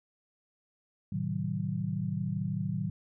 sine chord, A diminished seventh, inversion none, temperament equal with one note detuned, 110 / 130.81 / 155.56 / 188.56 Hz, A2 / C3 / Eb3 / Gb3, 0 / 0 / 0 / +33 cents, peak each -36 / -39 / -34 / -34 dBFS, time 1.12-2.9 s, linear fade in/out 5 ms, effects none

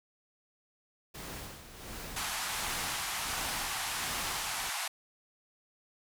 pink noise with tremolo, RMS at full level -42 dBFS, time 1.14-4.7 s, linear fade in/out 10 ms, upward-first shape sine, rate 1.4 Hz, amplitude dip 65%
pink band-pass noise, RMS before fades -36 dBFS, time 2.16-4.88 s, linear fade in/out 5 ms, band 730 to 13000 Hz, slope 48 dB/octave
effects none

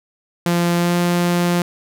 sawtooth tone with pitch glide, 172.7 to 174.81 Hz, F3 to F3, -19 to +2 cents, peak -11 dBFS, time 0.46-1.62 s, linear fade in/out 2 ms, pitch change +21 cents, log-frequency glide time 0.77-0.95 s, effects none

